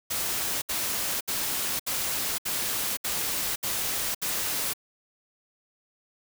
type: noise bursts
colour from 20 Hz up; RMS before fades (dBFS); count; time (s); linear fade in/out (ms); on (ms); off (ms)
white; -29; 8; 0.1-4.736; 10; 520; 68
effects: none